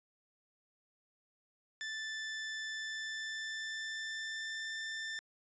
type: tone with pitch glide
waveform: sawtooth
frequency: 1760 to 1781.5 Hz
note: A6 to A6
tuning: 0 to +21 cents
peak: -35 dBFS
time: 1.81-5.19 s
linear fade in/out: 0 ms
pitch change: +21 cents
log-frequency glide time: 2.7-4.73 s
effects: resampled to 16000 Hz